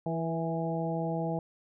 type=harmonic tone with a mistuned harmonic; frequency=164.81 Hz; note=E3; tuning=in tune; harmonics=1 / 2 / 3 / 4 / 5; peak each=-32 / -37 / -37 / -36 / -38 dBFS; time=0.06-1.39 s; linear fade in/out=2 ms; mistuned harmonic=3; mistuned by=-19 cents; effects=none